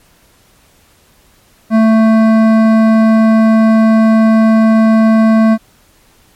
triangle tone with hard clipping, 221.6 Hz, A3, 13 cents sharp, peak -7 dBFS, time 1.7-5.58 s, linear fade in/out 50 ms, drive 17 dB, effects pink hiss -49 dBFS RMS until 6.35 s + MP3 64 kbps

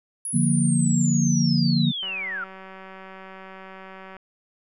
sine linear sweep, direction down, 10548 to 1334 Hz, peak -27 dBFS, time 0.25-2.44 s, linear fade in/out 2 ms
sine chord, Bb major, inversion first, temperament equal, 146.83 / 174.61 / 233.1 Hz, D3 / F3 / Bb3, 0 / 0 / 0 cents, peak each -22 dBFS, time 0.33-1.92 s, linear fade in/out 20 ms
click train, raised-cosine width 0.5 ms, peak -27 dBFS, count 407, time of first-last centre 2.03-4.167 s, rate 190 Hz
effects none

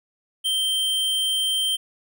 square tone, 3136 Hz, G7, in tune, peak -21 dBFS, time 0.44-1.77 s, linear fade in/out 20 ms, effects none

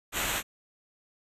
pink noise with comb filter, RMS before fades -30 dBFS, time 0.12-0.43 s, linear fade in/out 50 ms, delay 0.2 ms, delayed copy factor -0.65, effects resampled to 32000 Hz

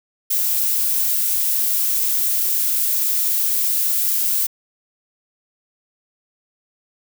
violet noise, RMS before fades -19 dBFS, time 0.3-4.47 s, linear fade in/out 10 ms, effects none

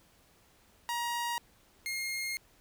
sawtooth tone pair in turn, 948 / 2136 Hz, A#5 / C7, +29 / +35 cents, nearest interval octave + major second, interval 1406 cents, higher second, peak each -28 / -30 dBFS, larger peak first, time 0.89-1.38 / 1.86-2.37 s, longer second, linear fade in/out 0 ms, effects pink hiss -64 dBFS RMS until 2.6 s

